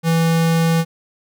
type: tone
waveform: square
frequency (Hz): 164.81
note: E3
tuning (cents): 0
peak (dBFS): -14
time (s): 0.03-0.85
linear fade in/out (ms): 50
effects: none